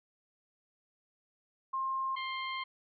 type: tone pair in turn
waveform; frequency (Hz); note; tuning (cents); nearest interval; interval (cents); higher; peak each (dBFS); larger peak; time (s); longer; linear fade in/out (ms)
sine / 20% pulse; 1062 / 1054.1; C6 / C6; +25 / +13; unison; 12; first; -31 / -30; second; 1.73-2.16 / 2.16-2.64; second; 10
effects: resampled to 11025 Hz